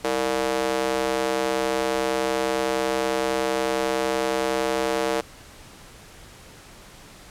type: tone with high-pass filter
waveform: square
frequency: 65.41 Hz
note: C2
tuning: in tune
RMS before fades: -24 dBFS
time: 0.04-5.21 s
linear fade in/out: 5 ms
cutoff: 460 Hz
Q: 1.9
effects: pink hiss -46 dBFS RMS until 7.3 s + low-pass 11000 Hz 12 dB/octave